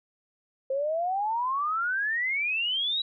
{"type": "exponential sweep", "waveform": "sine", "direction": "up", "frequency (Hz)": [523.3, 3928], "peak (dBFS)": -25, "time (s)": [0.7, 3.02], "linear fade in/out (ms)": 5, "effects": []}